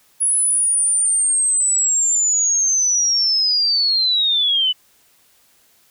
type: linear sweep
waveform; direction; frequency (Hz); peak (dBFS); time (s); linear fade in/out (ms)
sine; down; 10370 to 2960; -14; 0.2-4.73; 20
effects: white hiss -56 dBFS RMS until 5.9 s